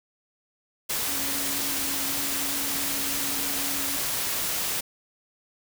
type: tone in noise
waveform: sine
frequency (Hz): 278.1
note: C#4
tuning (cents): +6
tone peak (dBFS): -38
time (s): 1.08-3.97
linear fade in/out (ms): 10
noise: white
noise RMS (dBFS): -28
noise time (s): 0.89-4.81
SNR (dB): -13
effects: none